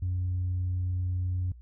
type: tone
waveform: sine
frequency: 90.8 Hz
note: F#2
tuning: 32 cents flat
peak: -25 dBFS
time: 0.02-1.52 s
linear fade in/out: 5 ms
effects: tanh soft clip ceiling -24 dBFS + added 60 Hz sine -46 dBFS peak until 1.61 s